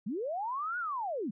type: linear two-way sweep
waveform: sine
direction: up then down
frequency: 174.61 to 1480 to 174.61 Hz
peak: -32 dBFS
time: 0.06-1.31 s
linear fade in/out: 10 ms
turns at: 0.78 s
effects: none